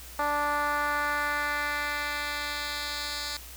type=tone with band-pass filter sweep; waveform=10% pulse; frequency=292.8 Hz; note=D4; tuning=5 cents flat; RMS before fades=-30 dBFS; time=0.19-3.37 s; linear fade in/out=2 ms; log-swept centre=960 to 4800 Hz; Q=1.4; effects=added 60 Hz sine -46 dBFS peak until 3.56 s + white hiss -46 dBFS RMS until 3.56 s